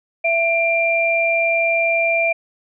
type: tone pair together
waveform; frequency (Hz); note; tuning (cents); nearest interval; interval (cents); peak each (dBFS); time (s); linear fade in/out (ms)
sine; 667 / 2377; E5 / D7; +20 / +20; octave + minor seventh; 2200; -18 / -17; 0.24-2.33; 10
effects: none